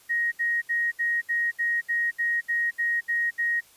sine tone bursts, 1879 Hz, A#6, 13 cents sharp, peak -22 dBFS, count 12, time 0.09-3.609 s, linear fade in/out 20 ms, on 230 ms, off 69 ms, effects white hiss -56 dBFS RMS until 3.76 s + resampled to 32000 Hz

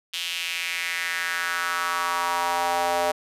square tone with high-pass filter sweep, 86.9 Hz, F2, 8 cents flat, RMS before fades -26 dBFS, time 0.13-3.12 s, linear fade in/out 10 ms, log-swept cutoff 3100 to 640 Hz, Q 3.2, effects resampled to 32000 Hz

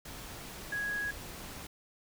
sine tone in noise, 1661.2 Hz, G#6, in tune, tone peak -32 dBFS, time 0.72-1.11 s, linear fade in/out 5 ms, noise pink, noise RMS -45 dBFS, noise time 0.05-1.67 s, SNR +10 dB, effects none

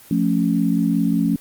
sine chord, F augmented, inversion none, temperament equal, 174.61 / 220 / 277.2 Hz, F3 / A3 / C#4, 0 / 0 / 0 cents, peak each -20 dBFS, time 0.11-1.36 s, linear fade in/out 2 ms, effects white hiss -45 dBFS RMS until 1.4 s + Opus 32 kbps

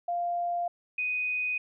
sine tone pair in turn, 697 / 2493 Hz, F5 / D#7, -4 / +3 cents, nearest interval octave + minor seventh, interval 2207 cents, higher second, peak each -27 / -27 dBFS, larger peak neither, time 0.08-0.68 / 0.98-1.58 s, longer neither, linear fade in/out 5 ms, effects none

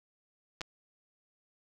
clicks, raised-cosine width 0.2 ms, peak -21 / -20 dBFS, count 2, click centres 0.609 / 0.615 s, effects none

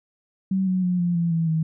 sine tone with pitch steps, 190.7 / 185.16 / 179.79 / 174.57 / 169.5 / 164.58 / 159.8 Hz, G3 / F#3 / F#3 / F3 / E3 / E3 / D#3, -47 / +2 / -49 / 0 / +49 / -2 / +47 cents, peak -19 dBFS, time 0.51-1.63 s, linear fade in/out 5 ms, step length 160 ms, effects none

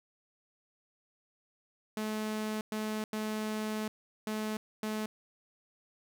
sawtooth tone bursts at uneven times, 215.4 Hz, A3, 37 cents flat, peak -29 dBFS, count 5, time 1.97-2.61 / 2.72-3.04 / 3.13-3.88 / 4.27-4.57 / 4.83-5.06 s, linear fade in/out 2 ms, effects none

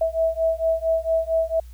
sine beating tone pair, 650 / 654.4 Hz, E5 / E5, -24 / -13 cents, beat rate 4.4 Hz, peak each -22 dBFS, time 0.01-1.6 s, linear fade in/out 5 ms, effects added 60 Hz sine -38 dBFS peak until 1.73 s + white hiss -58 dBFS RMS until 1.73 s

